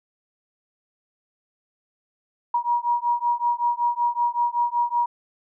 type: beating tone pair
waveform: sine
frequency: 953 / 958.3 Hz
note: A#5 / A#5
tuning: +38 / +48 cents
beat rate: 5.3 Hz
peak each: -23 dBFS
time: 2.54-5.06 s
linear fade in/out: 5 ms
effects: none